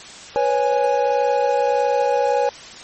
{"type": "tone cluster", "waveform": "triangle", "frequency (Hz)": [490.3, 552, 830], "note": ["B4", "C#5", "G#5"], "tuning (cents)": [-13, -7, -1], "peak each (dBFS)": -18, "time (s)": [0.36, 2.49], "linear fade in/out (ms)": 0, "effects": ["white hiss -38 dBFS RMS until 2.83 s", "MP3 32 kbps"]}